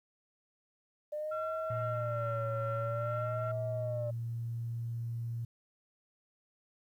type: tone with vibrato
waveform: sine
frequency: 596 Hz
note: D5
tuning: 25 cents sharp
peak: -34 dBFS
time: 1.12-4.11 s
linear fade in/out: 10 ms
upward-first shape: sine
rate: 0.51 Hz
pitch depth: 120 cents each way
type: tone with tremolo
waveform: sine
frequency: 1362 Hz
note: F6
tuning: 44 cents flat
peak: -36 dBFS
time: 1.31-3.52 s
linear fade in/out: 10 ms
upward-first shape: triangle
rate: 2.3 Hz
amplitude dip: 30%
type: tone with pitch glide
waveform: sine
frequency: 115.8 to 116.67 Hz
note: A#2 to A#2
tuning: -11 to +2 cents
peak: -34 dBFS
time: 1.7-5.45 s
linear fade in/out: 5 ms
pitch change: +13 cents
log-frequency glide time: 3.26-4.89 s
effects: tanh soft clip ceiling -26 dBFS + 11-bit